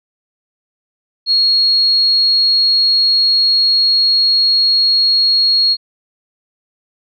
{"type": "tone", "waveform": "sine", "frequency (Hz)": 4300, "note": "C8", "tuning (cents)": 47, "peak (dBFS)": -9, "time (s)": [1.26, 5.77], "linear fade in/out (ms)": 50, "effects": []}